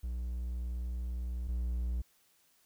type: tone pair in turn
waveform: triangle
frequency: 60.6 / 60.28 Hz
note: B1 / B1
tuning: -32 / -41 cents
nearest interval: unison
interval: 9 cents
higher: first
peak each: -32 / -29 dBFS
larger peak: second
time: 0.03-1.48 / 1.48-2.02 s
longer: first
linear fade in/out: 10 ms
effects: white hiss -69 dBFS RMS until 2.65 s